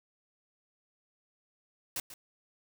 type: noise with echo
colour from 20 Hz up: white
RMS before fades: -35 dBFS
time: 1.96-2 s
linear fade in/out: 2 ms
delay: 140 ms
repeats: 1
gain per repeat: -13 dB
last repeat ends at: 2.14 s
effects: none